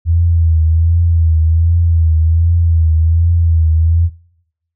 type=tone with vibrato; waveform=sine; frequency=82.41 Hz; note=E2; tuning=in tune; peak=-8 dBFS; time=0.05-4.1 s; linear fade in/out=50 ms; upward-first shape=triangle; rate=1.3 Hz; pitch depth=65 cents each way; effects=noise-tail reverb RT60 0.8 s tail -21 dB re dry